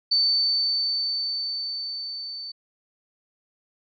sine tone with level ramp, 4535 Hz, C#8, 39 cents sharp, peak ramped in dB -17 to -33 dBFS, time 0.11-2.52 s, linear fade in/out 10 ms, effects none

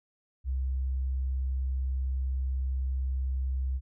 sine tone, 65.41 Hz, C2, in tune, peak -27 dBFS, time 0.44-3.81 s, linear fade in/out 50 ms, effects none

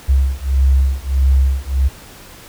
sine beating tone pair, 66.2 / 67.8 Hz, C2 / C#2, +21 / -38 cents, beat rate 1.6 Hz, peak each -14 dBFS, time 0.08-1.89 s, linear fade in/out 20 ms, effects pink hiss -39 dBFS RMS until 2.48 s

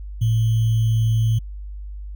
sine tone with sample-and-hold, 112.6 Hz, A2, 40 cents sharp, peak -15 dBFS, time 0.21-1.39 s, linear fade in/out 10 ms, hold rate 3150 Hz, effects added 50 Hz sine -30 dBFS peak until 2.15 s

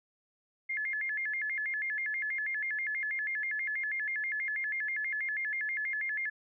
sine tone with vibrato, 1908 Hz, A#6, 40 cents sharp, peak -31 dBFS, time 0.69-6.3 s, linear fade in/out 10 ms, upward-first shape square, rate 6.2 Hz, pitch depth 180 cents each way, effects none

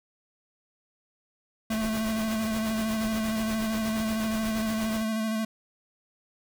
square tone with vibrato, 220 Hz, A3, in tune, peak -27 dBFS, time 1.7-5.45 s, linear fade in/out 5 ms, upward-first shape square, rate 13 Hz, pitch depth 21 cents each way
pink noise with tremolo, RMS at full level -36 dBFS, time 1.7-5.04 s, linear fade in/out 20 ms, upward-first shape sine, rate 8.4 Hz, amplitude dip 60%
effects none

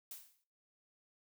blue noise with exponential decay, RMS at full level -45 dBFS, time 0.11-0.44 s, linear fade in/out 2 ms, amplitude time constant 71 ms, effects noise-tail reverb RT60 0.4 s tail -18 dB re dry

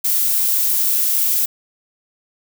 violet noise, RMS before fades -17 dBFS, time 0.04-1.46 s, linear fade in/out 10 ms, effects none

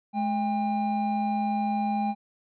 triangle tone pair together, 212.4 / 802 Hz, G#3 / G5, +39 / +39 cents, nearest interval octave + major seventh, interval 2300 cents, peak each -25 dBFS, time 0.13-2.15 s, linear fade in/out 50 ms, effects resampled to 11025 Hz

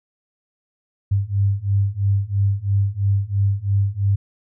sine beating tone pair, 98 / 101 Hz, G2 / G#2, 0 / -48 cents, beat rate 3 Hz, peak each -20 / -19 dBFS, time 1.11-4.16 s, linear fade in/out 10 ms, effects none

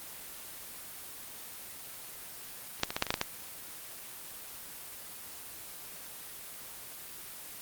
clicks, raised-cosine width 0.2 ms, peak -27 / -7 / -16 / -12 / -7 / -18 / -8 / -10 / -30 / -10 dBFS, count 10, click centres 2.799 / 2.834 / 2.905 / 2.965 / 3.024 / 3.067 / 3.105 / 3.141 / 3.175 / 3.214 s, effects white hiss -45 dBFS RMS until 7.61 s + Opus 24 kbps

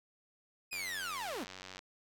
sawtooth linear sweep, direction down, 2546 to 167.4 Hz, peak -34 dBFS, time 0.71-1.45 s, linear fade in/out 20 ms
click train, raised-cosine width 0.2 ms, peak -29 dBFS, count 100, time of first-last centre 0.73-1.791 s, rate 93.3 Hz
effects none

